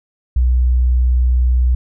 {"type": "tone", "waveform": "sine", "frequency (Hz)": 62, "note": "B1", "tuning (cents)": 7, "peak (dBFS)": -10, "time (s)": [0.36, 1.75], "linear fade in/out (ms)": 5, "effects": []}